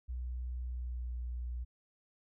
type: tone with pitch glide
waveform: sine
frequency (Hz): 61.74 to 60.61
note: B1 to B1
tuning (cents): 0 to -32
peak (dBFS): -36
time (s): 0.08-1.65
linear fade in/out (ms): 20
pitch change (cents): -32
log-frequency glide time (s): 0.66-1.14
effects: none